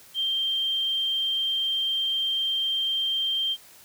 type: tone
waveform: sine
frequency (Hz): 3162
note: G7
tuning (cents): +14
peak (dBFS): -23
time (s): 0.14-3.57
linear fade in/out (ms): 50
effects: white hiss -51 dBFS RMS until 3.84 s